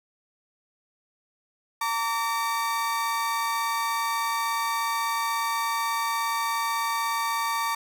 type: tone pair together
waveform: 35% pulse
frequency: 914.3 / 1152 Hz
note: A#5 / D6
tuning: -34 / -34 cents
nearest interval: major third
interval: 400 cents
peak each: -26 dBFS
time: 1.81-7.75 s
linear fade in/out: 5 ms
effects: none